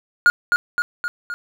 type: tone with echo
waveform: triangle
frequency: 1429 Hz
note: F6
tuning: 39 cents sharp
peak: -7 dBFS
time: 0.26-0.3 s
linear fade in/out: 0 ms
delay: 260 ms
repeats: 4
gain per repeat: -4 dB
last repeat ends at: 1.34 s
effects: none